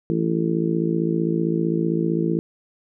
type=harmonic tone; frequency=55.5 Hz; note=A1; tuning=16 cents sharp; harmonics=3 / 4 / 5 / 6 / 7 / 8; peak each=-23 / -27 / -32 / -23 / -31 / -29 dBFS; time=0.1-2.39 s; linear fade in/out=0 ms; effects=none